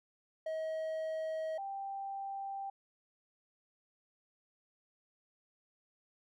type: tone pair in turn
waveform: triangle / sine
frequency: 636 / 787.5 Hz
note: D#5 / G5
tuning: +38 / +8 cents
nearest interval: major third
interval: 370 cents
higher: second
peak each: -33 / -38 dBFS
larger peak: first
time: 0.46-1.58 / 1.58-2.7 s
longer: neither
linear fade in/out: 5 ms
effects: none